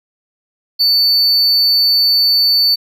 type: tone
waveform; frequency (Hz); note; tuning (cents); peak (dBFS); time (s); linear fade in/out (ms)
triangle; 4500; C#8; +25; -8; 0.79-2.76; 20
effects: none